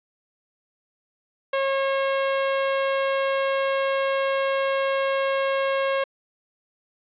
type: tone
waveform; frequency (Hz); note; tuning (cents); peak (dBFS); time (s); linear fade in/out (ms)
sawtooth; 543; C#5; -36; -17; 1.53-6.04; 5
effects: resampled to 8000 Hz + 9-bit